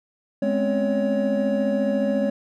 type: tone cluster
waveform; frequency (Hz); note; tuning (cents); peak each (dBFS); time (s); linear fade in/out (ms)
triangle; 209.8 / 254.8 / 269.1 / 561; G#3 / C4 / C4 / C#5; +18 / -46 / +49 / +21; -22 / -26 / -26 / -21; 0.42-2.3; 5
effects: none